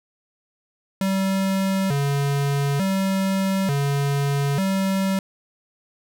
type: tone with vibrato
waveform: square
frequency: 164.9 Hz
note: E3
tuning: 1 cent sharp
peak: -20 dBFS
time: 1.01-5.19 s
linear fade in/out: 2 ms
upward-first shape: square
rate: 0.56 Hz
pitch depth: 270 cents each way
effects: none